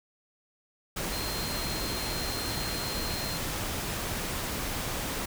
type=tone in noise; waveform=sine; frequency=4186 Hz; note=C8; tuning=in tune; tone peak=-37 dBFS; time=1.12-3.38 s; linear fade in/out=10 ms; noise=pink; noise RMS=-33 dBFS; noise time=0.96-5.26 s; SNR=-7 dB; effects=none